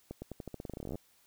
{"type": "accelerating click train", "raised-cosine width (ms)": 2, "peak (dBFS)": -27, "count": 21, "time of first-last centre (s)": [0.11, 0.956], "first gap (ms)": 110, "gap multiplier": 0.88, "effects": ["white hiss -67 dBFS RMS until 1.26 s"]}